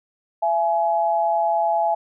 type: tone pair together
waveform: sine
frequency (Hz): 673 / 843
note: E5 / G#5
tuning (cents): +36 / +26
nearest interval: major third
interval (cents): 390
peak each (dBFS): -20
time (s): 0.42-1.95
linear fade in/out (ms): 10
effects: none